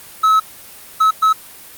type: tone bursts at uneven times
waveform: triangle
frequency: 1291 Hz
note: E6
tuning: 37 cents flat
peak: -7 dBFS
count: 3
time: 0.23-0.4 / 1-1.11 / 1.22-1.33 s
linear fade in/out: 10 ms
effects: white hiss -38 dBFS RMS until 1.77 s + Opus 32 kbps